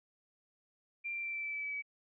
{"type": "tone with pitch steps", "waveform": "sine", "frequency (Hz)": [2374, 2360, 2347, 2333, 2320, 2306, 2293, 2280], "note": ["D7", "D7", "D7", "D7", "D7", "D7", "D7", "C#7"], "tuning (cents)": [18, 8, -2, -12, -22, -32, -42, 48], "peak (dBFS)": -36, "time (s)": [1.04, 1.824], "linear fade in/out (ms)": 20, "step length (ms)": 98, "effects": []}